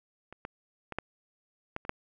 clicks, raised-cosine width 0.5 ms, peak -30 / -22 / -23 / -16 / -19 / -30 / -14 dBFS, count 7, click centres 0.326 / 0.451 / 0.923 / 0.986 / 1.764 / 1.851 / 1.894 s, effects none

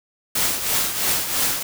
white noise with tremolo, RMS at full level -19 dBFS, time 0.35-1.63 s, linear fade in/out 5 ms, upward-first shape triangle, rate 3 Hz, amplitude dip 65%, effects none

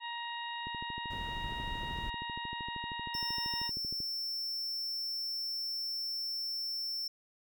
harmonic tone, 942 Hz, A#5, 18 cents sharp, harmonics 1 / 2 / 3 / 4, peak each -40 / -43 / -45 / -46 dBFS, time 0-3.71 s, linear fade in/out 50 ms
click train, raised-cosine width 3 ms, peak -33 dBFS, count 44, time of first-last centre 0.67-4.003 s, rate 12.9 Hz
brown noise, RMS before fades -42 dBFS, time 1.1-2.1 s, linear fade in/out 5 ms
square tone, 5380 Hz, E8, 34 cents sharp, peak -35 dBFS, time 3.14-7.08 s, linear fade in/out 5 ms
effects none

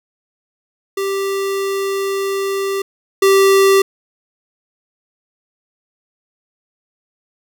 square tone pair in turn, 392 / 390 Hz, G4 / G4, 0 / -9 cents, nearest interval unison, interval 9 cents, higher first, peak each -18 / -9 dBFS, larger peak second, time 0.97-2.82 / 3.22-3.82 s, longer first, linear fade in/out 5 ms, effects none

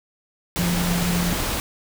sine tone in noise, 174.61 Hz, F3, in tune, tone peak -21 dBFS, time 0.59-1.33 s, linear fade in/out 0 ms, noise pink, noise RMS -25 dBFS, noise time 0.56-1.6 s, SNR +1 dB, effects none

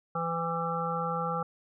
harmonic tone with a mistuned harmonic, 167.7 Hz, E3, 30 cents sharp, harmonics 1 / 3 / 5 / 7 / 8, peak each -35 / -35 / -35 / -35 / -35 dBFS, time 0.15-1.43 s, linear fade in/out 5 ms, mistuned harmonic 5, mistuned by -50 cents, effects none

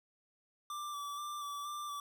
square tone with vibrato, 1168 Hz, D6, 10 cents flat, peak -40 dBFS, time 0.7-2 s, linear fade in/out 2 ms, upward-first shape square, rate 2.1 Hz, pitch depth 21 cents each way, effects none

